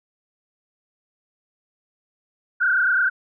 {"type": "tone with frequency modulation", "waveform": "sine", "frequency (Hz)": 1489, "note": "F#6", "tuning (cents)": 11, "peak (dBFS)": -16, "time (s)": [2.6, 3.1], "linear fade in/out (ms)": 20, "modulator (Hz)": 29.1, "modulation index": 2.7, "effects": []}